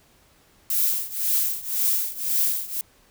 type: noise with tremolo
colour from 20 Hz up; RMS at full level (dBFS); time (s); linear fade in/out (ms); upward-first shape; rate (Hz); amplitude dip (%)
violet; -20; 0.7-2.81; 2; triangle; 1.9; 90
effects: pink hiss -58 dBFS RMS until 3.1 s